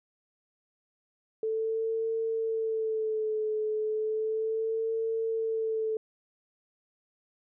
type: tone with vibrato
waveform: sine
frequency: 440 Hz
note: A4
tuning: in tune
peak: -27 dBFS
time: 1.43-5.97 s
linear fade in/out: 2 ms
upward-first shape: sine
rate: 0.34 Hz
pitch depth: 39 cents each way
effects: none